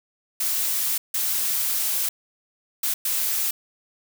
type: noise bursts at uneven times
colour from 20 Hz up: blue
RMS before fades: -24 dBFS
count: 4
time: 0.4-0.98 / 1.14-2.09 / 2.83-2.94 / 3.05-3.51 s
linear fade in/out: 5 ms
effects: none